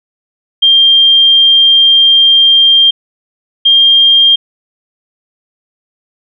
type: tone pair in turn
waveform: sine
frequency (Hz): 3190 / 3205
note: G7 / G7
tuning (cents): +30 / +38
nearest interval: unison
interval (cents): 8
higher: second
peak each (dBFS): -3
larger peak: neither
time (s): 0.62-2.91 / 3.65-4.36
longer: first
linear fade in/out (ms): 10
effects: none